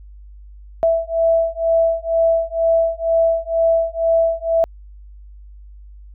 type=beating tone pair; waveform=sine; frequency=659.3 / 661.4 Hz; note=E5 / E5; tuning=0 / +6 cents; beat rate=2.1 Hz; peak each=-17 dBFS; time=0.83-4.64 s; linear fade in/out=0 ms; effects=added 50 Hz sine -37 dBFS peak until 6.14 s